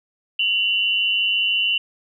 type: tone pair together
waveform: sine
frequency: 2765 / 2971 Hz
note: F7 / F#7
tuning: -18 / +6 cents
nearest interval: minor second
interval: 124 cents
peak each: -20 / -20 dBFS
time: 0.39-1.78 s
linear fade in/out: 5 ms
effects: none